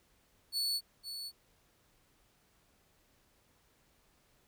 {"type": "tone with echo", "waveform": "40% pulse", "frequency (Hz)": 4435, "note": "C#8", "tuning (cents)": 0, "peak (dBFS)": -30, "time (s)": [0.52, 0.81], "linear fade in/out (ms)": 50, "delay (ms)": 510, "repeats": 1, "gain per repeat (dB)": -9, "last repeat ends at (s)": 1.32, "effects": ["pink hiss -70 dBFS RMS until 4.47 s"]}